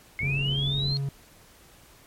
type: linear sweep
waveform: sine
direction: up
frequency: 2142 to 4289 Hz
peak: -27 dBFS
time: 0.19-0.97 s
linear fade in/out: 0 ms
type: low-pass noise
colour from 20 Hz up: pink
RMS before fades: -37 dBFS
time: 0.2-0.93 s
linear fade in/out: 5 ms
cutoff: 270 Hz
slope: 12 dB/octave
type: tone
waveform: triangle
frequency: 138.59 Hz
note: C#3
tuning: in tune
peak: -24 dBFS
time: 0.23-1.09 s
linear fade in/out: 2 ms
effects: pink hiss -54 dBFS RMS until 2.06 s + MP3 64 kbps